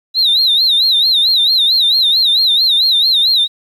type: tone with vibrato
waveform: sine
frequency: 3896 Hz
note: B7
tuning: 24 cents flat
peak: -7 dBFS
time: 0.14-3.48 s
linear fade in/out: 50 ms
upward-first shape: sine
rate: 4.5 Hz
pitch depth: 150 cents each way
effects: tanh soft clip ceiling -6 dBFS + 8-bit